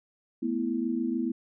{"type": "chord", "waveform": "sine", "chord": "A suspended second", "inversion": "none", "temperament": "equal", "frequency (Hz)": [220, 246.9, 329.6], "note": ["A3", "B3", "E4"], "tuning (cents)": [0, 0, 0], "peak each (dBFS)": [-33, -29, -31], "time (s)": [0.42, 1.32], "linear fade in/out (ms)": 10, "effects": []}